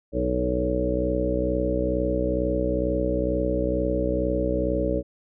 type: harmonic tone with a mistuned harmonic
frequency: 62.2 Hz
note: B1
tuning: 13 cents sharp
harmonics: 1 / 2 / 3 / 4 / 5 / 6 / 7 / 8 / 9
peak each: -28 / -35 / -32 / -35 / -28 / -38 / -29 / -35 / -27 dBFS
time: 0.12-5.03 s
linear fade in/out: 50 ms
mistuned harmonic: 7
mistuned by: +19 cents
effects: none